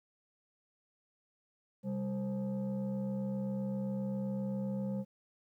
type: tone with frequency modulation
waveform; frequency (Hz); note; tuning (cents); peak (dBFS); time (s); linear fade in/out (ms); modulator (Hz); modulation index
sine; 198.3; G3; +20; -32; 1.83-5.05; 50; 329; 0.72
effects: tanh soft clip ceiling -29 dBFS + 12-bit